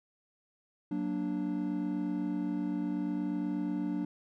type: chord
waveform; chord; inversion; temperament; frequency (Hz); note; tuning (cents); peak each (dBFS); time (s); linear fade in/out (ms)
triangle; Gb augmented; none; equal; 185 / 233.1 / 293.7; Gb3 / Bb3 / D4; 0 / 0 / 0; -34 / -36 / -31; 0.91-4.05; 5
effects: none